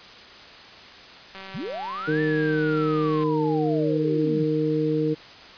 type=click train; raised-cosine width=0.3 ms; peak=-24 dBFS; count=363; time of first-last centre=1.35-3.235 s; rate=192 Hz
type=linear two-way sweep; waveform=sine; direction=up then down; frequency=120.4 to 1781 to 147.1 Hz; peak=-29 dBFS; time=1.54-4.44 s; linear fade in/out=10 ms; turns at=2.21 s
type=harmonic tone; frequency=154.3 Hz; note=D#3; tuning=14 cents flat; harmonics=1 / 2 / 3; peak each=-27 / -24 / -24 dBFS; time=2.07-5.15 s; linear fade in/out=20 ms
effects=white hiss -44 dBFS RMS until 5.57 s + resampled to 11025 Hz